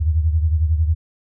sine beating tone pair, 77.78 / 88.78 Hz, D#2 / F2, 0 / +29 cents, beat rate 11 Hz, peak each -15 / -22 dBFS, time 0-0.95 s, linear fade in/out 20 ms, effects none

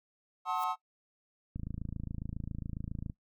triangle chord, F# diminished seventh, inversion none, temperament just, 740 / 888 / 1065.6 / 1278.7 Hz, F#5 / A5 / C6 / Eb6, 0 / +16 / +31 / +47 cents, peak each -34 dBFS, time 0.45-0.76 s, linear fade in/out 50 ms
blue noise with exponential growth, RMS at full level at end -44 dBFS, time 0.49-0.64 s, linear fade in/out 2 ms, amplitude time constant 32 ms
click train, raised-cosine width 5 ms, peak -26 dBFS, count 43, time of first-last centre 1.56-3.098 s, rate 27.3 Hz
effects noise-tail reverb RT60 0.1 s tail -19 dB re dry

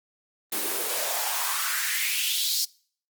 white noise with high-pass filter sweep, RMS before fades -27 dBFS, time 0.52-2.65 s, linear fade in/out 5 ms, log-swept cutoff 280 to 4900 Hz, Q 3.5, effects noise-tail reverb RT60 0.5 s tail -24 dB re dry + Opus 24 kbps

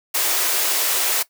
white high-pass noise, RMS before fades -20 dBFS, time 0.14-1.23 s, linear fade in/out 10 ms, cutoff 330 Hz, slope 48 dB/octave, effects noise-tail reverb RT60 0.1 s tail -17 dB re dry

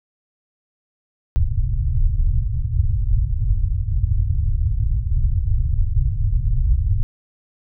pink low-pass noise, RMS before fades -18 dBFS, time 1.36-7.03 s, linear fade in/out 0 ms, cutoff 120 Hz, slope 48 dB/octave, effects none

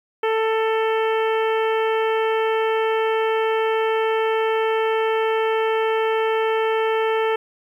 harmonic tone, 443.3 Hz, A4, 13 cents sharp, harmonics 1 / 2 / 3 / 4 / 5 / 6 / 7, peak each -19 / -25 / -29 / -31 / -33 / -35 / -36 dBFS, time 0.23-7.36 s, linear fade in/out 5 ms, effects 9-bit

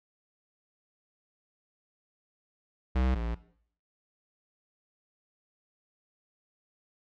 square tone pair in turn, 63.9 / 57.37 Hz, C2 / A#1, -40 / -27 cents, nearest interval major second, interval 187 cents, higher first, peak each -25 / -31 dBFS, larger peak first, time 2.95-3.15 / 3.15-3.35 s, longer neither, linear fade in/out 10 ms, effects noise-tail reverb RT60 0.6 s tail -17 dB re dry + low-pass 3000 Hz 12 dB/octave

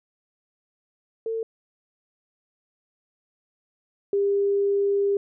sine tone pair in turn, 449.5 / 400.5 Hz, A4 / G4, +37 / +37 cents, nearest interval major second, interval 200 cents, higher first, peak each -25 / -19 dBFS, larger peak second, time 1.26-1.43 / 4.13-5.17 s, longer second, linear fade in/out 2 ms, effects none

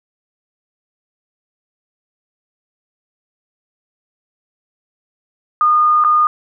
sine tone with dropouts, 1222 Hz, D#6, 32 cents flat, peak -9 dBFS, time 5.61-6.27 s, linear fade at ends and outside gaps 1 ms, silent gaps 6.039-6.047 s, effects none

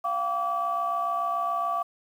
sine tone cluster, 693 / 760 / 1152 Hz, F5 / F#5 / D6, -14 / +46 / -34 cents, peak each -29 / -34 / -26 dBFS, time 0.04-1.83 s, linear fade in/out 10 ms, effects tanh soft clip ceiling -17 dBFS + 9-bit

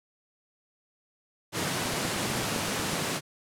pink high-pass noise, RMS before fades -30 dBFS, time 1.52-3.21 s, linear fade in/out 50 ms, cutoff 110 Hz, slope 24 dB/octave
clicks, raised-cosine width 2 ms, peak -23 dBFS, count 11, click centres 1.857 / 1.936 / 2.051 / 2.163 / 2.301 / 2.354 / 2.431 / 2.562 / 2.683 / 2.796 / 2.932 s
effects low-pass 11000 Hz 12 dB/octave

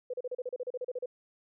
sine tone bursts, 499.8 Hz, B4, 21 cents sharp, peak -32 dBFS, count 14, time 0.1-1.059 s, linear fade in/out 5 ms, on 36 ms, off 35 ms, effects none

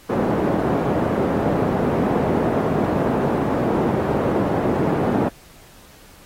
pink band-pass noise, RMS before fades -20 dBFS, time 0.09-5.29 s, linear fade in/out 10 ms, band 170 to 680 Hz, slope 12 dB/octave, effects pink hiss -48 dBFS RMS until 6.25 s + AAC 48 kbps

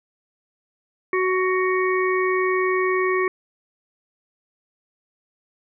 harmonic tone, 371.7 Hz, F#4, 8 cents sharp, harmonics 1 / 3 / 5 / 6, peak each -20 / -25 / -27 / -28 dBFS, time 1.13-3.28 s, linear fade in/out 2 ms, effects none

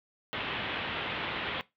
white low-pass noise, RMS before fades -35 dBFS, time 0.33-1.61 s, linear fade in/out 0 ms, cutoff 3400 Hz, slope 48 dB/octave, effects noise-tail reverb RT60 0.2 s tail -19 dB re dry + high-pass 60 Hz 12 dB/octave

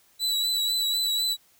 40% pulse tone with vibrato, 3951 Hz, B7, in tune, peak -22 dBFS, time 0.19-1.37 s, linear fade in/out 50 ms, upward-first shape triangle, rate 4 Hz, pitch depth 36 cents each way, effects white hiss -61 dBFS RMS until 1.59 s

